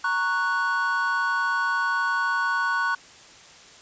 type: chord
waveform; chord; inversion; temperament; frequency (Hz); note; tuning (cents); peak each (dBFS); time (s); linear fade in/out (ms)
triangle; F# major; first; equal; 932.3 / 1108.7 / 1480; A#5 / C#6 / F#6; 0 / 0 / 0; -28 / -25 / -22; 0.04-2.95; 5
effects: white hiss -48 dBFS RMS until 3.81 s + resampled to 16000 Hz

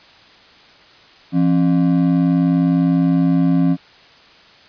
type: ring-modulated tone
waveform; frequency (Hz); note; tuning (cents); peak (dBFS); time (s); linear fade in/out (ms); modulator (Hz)
triangle; 220; A3; 0; -7; 1.32-3.77; 50; 49.8
effects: white hiss -46 dBFS RMS until 4.68 s + resampled to 11025 Hz

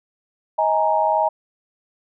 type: chord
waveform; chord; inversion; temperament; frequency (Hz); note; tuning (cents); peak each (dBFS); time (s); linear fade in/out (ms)
sine; D# suspended fourth; none; equal with one note detuned; 631.7 / 830.6 / 932.3; D#5 / G#5 / A#5; +26 / 0 / 0; -20; 0.58-1.29; 10
effects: none

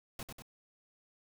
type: noise with echo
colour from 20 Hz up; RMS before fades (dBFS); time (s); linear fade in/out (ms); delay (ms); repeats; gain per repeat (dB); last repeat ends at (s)
pink; -42; 0.19-0.23; 2; 96; 2; -4; 0.422
effects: none

